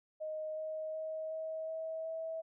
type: tone with pitch steps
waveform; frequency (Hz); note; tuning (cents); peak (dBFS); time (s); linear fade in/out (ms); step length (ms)
sine; 622.3 / 627.4 / 632.4 / 637.6 / 642.8 / 648; D#5 / D#5 / D#5 / D#5 / E5 / E5; 0 / +14 / +28 / +42 / -44 / -30; -37; 0.2-2.42; 20; 370
effects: none